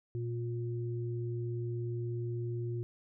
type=tone pair together; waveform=sine; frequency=118.47 / 355 Hz; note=A#2 / F4; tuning=+28 / +28 cents; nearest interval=octave + perfect fifth; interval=1900 cents; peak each=-34 / -40 dBFS; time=0.15-2.83 s; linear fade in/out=0 ms; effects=none